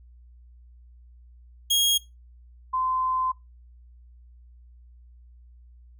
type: tone pair in turn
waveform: sawtooth / sine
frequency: 3274 / 1031.2 Hz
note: G#7 / C6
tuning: -25 / -26 cents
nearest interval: octave + minor sixth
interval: 2001 cents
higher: first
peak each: -16 / -23 dBFS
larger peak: first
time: 1.7-1.98 / 2.73-3.32 s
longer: second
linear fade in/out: 10 ms
effects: noise-tail reverb RT60 0.2 s tail -19 dB re dry + added 60 Hz sine -48 dBFS peak until 5.99 s